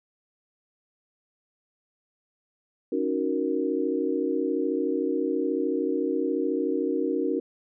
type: chord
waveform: sine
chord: D# minor seventh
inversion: third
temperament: equal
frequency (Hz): 277.2 / 311.1 / 370 / 466.2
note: C#4 / D#4 / F#4 / A#4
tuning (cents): 0 / 0 / 0 / 0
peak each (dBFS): -29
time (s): 2.92-7.4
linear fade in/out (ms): 5
effects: none